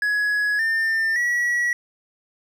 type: tone with pitch steps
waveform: triangle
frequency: 1679 / 1799.5 / 1928.7 Hz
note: G#6 / A6 / B6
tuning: +18 / +38 / -42 cents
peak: -17 dBFS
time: 0.02-1.73 s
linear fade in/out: 2 ms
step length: 570 ms
effects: none